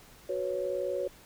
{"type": "chord", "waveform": "sine", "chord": "F# suspended fourth", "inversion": "none", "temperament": "equal", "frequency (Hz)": [370, 493.9, 554.4], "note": ["F#4", "B4", "C#5"], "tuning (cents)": [0, 0, 0], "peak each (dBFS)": [-35, -35, -32], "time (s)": [0.29, 1.08], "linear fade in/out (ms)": 5, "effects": ["pink hiss -55 dBFS RMS until 1.25 s"]}